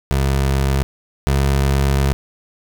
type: tone pair in turn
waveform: 25% pulse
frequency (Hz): 67.9 / 68.57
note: C#2 / C#2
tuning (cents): -35 / -18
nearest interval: unison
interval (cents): 17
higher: second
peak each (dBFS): -11 / -10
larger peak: second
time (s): 0.11-0.83 / 1.27-2.13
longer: second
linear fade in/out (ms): 0
effects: none